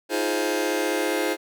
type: chord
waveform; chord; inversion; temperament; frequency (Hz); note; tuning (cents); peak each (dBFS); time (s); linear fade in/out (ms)
sawtooth; F minor seventh; third; just; 314.3 / 349.2 / 419.1 / 523.8; Eb4 / F4 / Ab4 / C5; +18 / 0 / +16 / +2; -24; 0.09-1.37; 50
effects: none